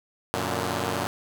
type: chord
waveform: 5% pulse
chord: Gb augmented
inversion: none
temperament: equal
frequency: 92.5 / 116.54 / 146.83 Hz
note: Gb2 / Bb2 / D3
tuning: 0 / 0 / 0 cents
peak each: -18 / -19 / -21 dBFS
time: 0.34-1.07 s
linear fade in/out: 0 ms
effects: none